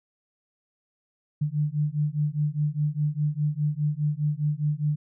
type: beating tone pair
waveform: sine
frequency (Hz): 146.83 / 151.73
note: D3 / D#3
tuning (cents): 0 / -43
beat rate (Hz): 4.9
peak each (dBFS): -26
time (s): 1.41-4.96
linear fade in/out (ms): 10
effects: none